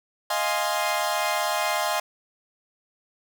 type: chord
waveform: sawtooth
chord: F minor seventh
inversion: third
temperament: equal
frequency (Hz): 622.3 / 698.5 / 830.6 / 1046.5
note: Eb5 / F5 / Ab5 / C6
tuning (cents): 0 / 0 / 0 / 0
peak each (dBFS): -25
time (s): 0.3-2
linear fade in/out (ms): 5
effects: none